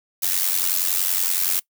blue noise with amplitude modulation, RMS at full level -18 dBFS, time 0.22-1.6 s, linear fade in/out 10 ms, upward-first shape sine, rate 90.7 Hz, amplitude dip 80%, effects noise-tail reverb RT60 0.1 s tail -22 dB re dry

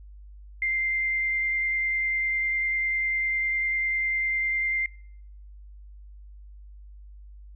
sine tone with vibrato, 2093 Hz, C7, in tune, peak -23 dBFS, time 0.62-4.86 s, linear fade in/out 2 ms, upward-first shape triangle, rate 10 Hz, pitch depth 9 cents each way, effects noise-tail reverb RT60 0.7 s tail -25 dB re dry + added 50 Hz sine -43 dBFS peak until 7.55 s

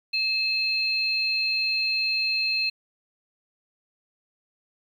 sine tone pair together, 2600 / 4181 Hz, E7 / C8, -24 / -2 cents, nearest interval minor sixth, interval 822 cents, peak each -25 dBFS, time 0.13-2.7 s, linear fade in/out 10 ms, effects 9-bit

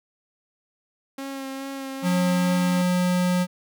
sawtooth tone with vibrato, 270.6 Hz, C#4, 42 cents flat, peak -27 dBFS, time 1.18-2.82 s, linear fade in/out 5 ms, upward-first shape sine, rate 2.4 Hz, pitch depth 18 cents each way
square tone, 180 Hz, F#3, 47 cents flat, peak -20 dBFS, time 2.02-3.47 s, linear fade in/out 50 ms
effects none

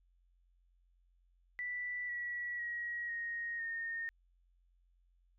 sine tone with pitch steps, 1970 / 1936.2 / 1902.9 / 1870.2 / 1838.1 Hz, B6 / B6 / A#6 / A#6 / A#6, -5 / -35 / +35 / +5 / -25 cents, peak -37 dBFS, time 1.59-4.09 s, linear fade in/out 0 ms, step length 500 ms, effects added 44 Hz sine -68 dBFS peak until 5.38 s

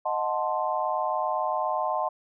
sine chord, D# diminished seventh, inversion none, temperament equal with one note detuned, 622.3 / 729.8 / 880 / 1046.5 Hz, D#5 / F#5 / A5 / C6, 0 / -24 / 0 / 0 cents, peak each -30 dBFS, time 0.05-2.09 s, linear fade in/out 10 ms, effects none

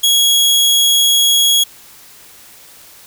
sawtooth tone, 3322 Hz, G#7, in tune, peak -6 dBFS, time 0.03-1.64 s, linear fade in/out 10 ms, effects white hiss -41 dBFS RMS until 3.06 s

